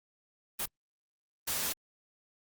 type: noise bursts at uneven times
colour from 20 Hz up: white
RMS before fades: -33 dBFS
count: 2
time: 0.59-0.66 / 1.47-1.73 s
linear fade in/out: 10 ms
effects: Opus 24 kbps